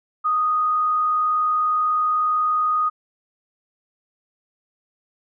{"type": "tone with frequency modulation", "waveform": "sine", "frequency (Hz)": 1241, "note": "D#6", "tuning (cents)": -5, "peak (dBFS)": -17, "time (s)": [0.24, 2.9], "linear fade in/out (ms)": 20, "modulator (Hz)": 56.5, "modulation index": 0.21, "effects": []}